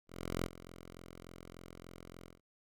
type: tone with ADSR envelope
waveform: 5% pulse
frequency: 43.42 Hz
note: F1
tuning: 9 cents flat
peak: -22 dBFS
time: 0.07-2.41 s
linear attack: 370 ms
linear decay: 46 ms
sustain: -17 dB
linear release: 170 ms
effects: none